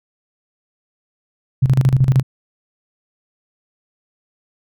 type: tone with tremolo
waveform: sine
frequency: 131.3 Hz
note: C3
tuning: 6 cents sharp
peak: -8 dBFS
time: 1.62-2.23 s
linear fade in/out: 10 ms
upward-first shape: square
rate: 13 Hz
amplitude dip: 75%
effects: none